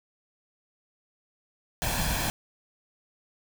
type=noise with comb filter; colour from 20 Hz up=pink; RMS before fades=-28 dBFS; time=1.82-2.3 s; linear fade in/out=0 ms; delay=1.2 ms; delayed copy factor=+0.6; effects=none